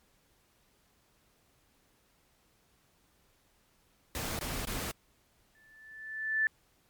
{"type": "noise bursts", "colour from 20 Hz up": "pink", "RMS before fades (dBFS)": -36, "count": 3, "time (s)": [4.15, 4.912], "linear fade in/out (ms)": 0, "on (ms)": 240, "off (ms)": 21}
{"type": "tone with exponential growth", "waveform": "sine", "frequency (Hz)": 1756, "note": "A6", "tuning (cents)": -4, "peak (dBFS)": -23, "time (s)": [5.55, 6.47], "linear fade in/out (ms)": 1, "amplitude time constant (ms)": 200}
{"effects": ["pink hiss -69 dBFS RMS until 6.89 s", "MP3 96 kbps"]}